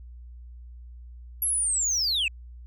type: linear sweep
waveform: sine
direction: down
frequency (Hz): 11470 to 2480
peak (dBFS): -20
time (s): 1.42-2.28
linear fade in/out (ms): 2
effects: tanh soft clip ceiling -22 dBFS + added 60 Hz sine -41 dBFS peak until 2.66 s